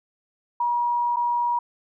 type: tone with dropouts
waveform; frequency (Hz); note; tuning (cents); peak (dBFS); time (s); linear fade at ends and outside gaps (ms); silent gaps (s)
sine; 958; A#5; +47; -20; 0.6-1.59; 5; 1.161-1.167
effects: none

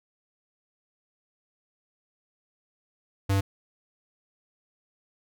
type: tone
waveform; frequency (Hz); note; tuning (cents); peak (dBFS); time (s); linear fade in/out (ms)
square; 98; G2; 0; -22; 3.29-3.41; 10
effects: none

